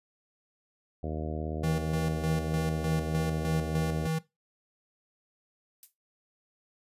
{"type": "harmonic tone", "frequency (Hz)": 77.78, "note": "D#2", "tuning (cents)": 0, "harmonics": [1, 2, 3, 4, 5, 6, 7, 8, 9], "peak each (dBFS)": [-35, -38, -40, -41, -42, -43, -43, -44, -45], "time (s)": [1.03, 4.07], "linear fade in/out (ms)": 5}
{"type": "tone with tremolo", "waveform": "square", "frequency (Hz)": 160.4, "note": "E3", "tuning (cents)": -47, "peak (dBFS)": -28, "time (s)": [1.63, 4.19], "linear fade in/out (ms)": 10, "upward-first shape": "square", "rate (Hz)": 3.3, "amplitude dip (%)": 50}
{"type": "noise with exponential decay", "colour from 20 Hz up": "violet", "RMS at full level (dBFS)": -42, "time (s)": [5.83, 5.94], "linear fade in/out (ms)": 0, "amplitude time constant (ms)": 22}
{"effects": ["noise-tail reverb RT60 0.2 s tail -18 dB re dry", "resampled to 32000 Hz"]}